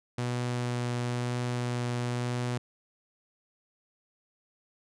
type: tone with vibrato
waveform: sawtooth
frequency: 122.2 Hz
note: B2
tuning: 18 cents flat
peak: -25 dBFS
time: 0.18-2.58 s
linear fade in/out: 5 ms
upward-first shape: triangle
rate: 1 Hz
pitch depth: 9 cents each way
effects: resampled to 22050 Hz